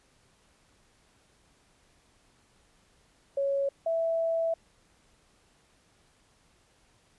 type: tone pair in turn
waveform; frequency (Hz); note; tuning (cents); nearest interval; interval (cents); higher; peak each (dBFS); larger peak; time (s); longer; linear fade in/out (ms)
sine; 554.4 / 659.3; C#5 / E5; 0 / 0; minor third; 300; second; -25; neither; 3.37-3.69 / 3.86-4.54; second; 5
effects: pink hiss -65 dBFS RMS until 7.18 s + resampled to 24000 Hz